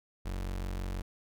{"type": "tone", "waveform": "35% pulse", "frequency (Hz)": 46.09, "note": "F#1", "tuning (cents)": -6, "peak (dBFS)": -32, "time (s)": [0.25, 1.02], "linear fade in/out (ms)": 10, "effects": []}